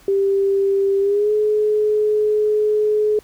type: tone with pitch glide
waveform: sine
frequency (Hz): 393.6 to 424.3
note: G4 to G#4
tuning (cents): +7 to +37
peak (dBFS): -14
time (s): 0.08-3.19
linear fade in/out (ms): 2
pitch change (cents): +130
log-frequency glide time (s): 1-1.32
effects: pink hiss -50 dBFS RMS until 3.23 s